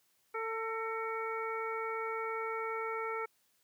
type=harmonic tone with a mistuned harmonic; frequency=447.1 Hz; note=A4; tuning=28 cents sharp; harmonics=1 / 2 / 3 / 4 / 5; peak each=-38 / -42 / -39 / -49 / -43 dBFS; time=0.34-3.26 s; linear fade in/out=10 ms; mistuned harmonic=4; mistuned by=+63 cents; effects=white hiss -73 dBFS RMS until 3.63 s + high-pass 80 Hz 12 dB/octave